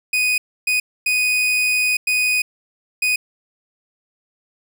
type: tone bursts at uneven times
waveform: 40% pulse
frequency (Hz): 2489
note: D#7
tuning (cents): 0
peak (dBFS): -15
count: 5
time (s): 0.13-0.38 / 0.67-0.8 / 1.06-1.97 / 2.07-2.42 / 3.02-3.16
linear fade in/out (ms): 5
effects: none